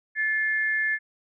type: tone pair together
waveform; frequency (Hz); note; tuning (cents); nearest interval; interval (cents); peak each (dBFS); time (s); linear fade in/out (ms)
sine; 1739 / 2123; A6 / C7; -21 / +25; minor third; 346; -23 / -29; 0.15-0.99; 50
effects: none